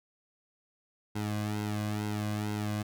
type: tone with flanger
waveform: sawtooth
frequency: 105.3 Hz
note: G#2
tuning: 24 cents sharp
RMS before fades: -33 dBFS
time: 1.15-2.83 s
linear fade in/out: 10 ms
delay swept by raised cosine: 1.7 to 2.24 ms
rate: 2.2 Hz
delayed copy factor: -0.95
effects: none